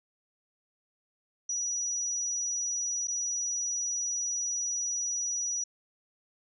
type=tone with dropouts; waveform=sine; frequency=5840 Hz; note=F#8; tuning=24 cents flat; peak=-29 dBFS; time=1.49-5.64 s; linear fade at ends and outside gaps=5 ms; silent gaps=3.073-3.081 s; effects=none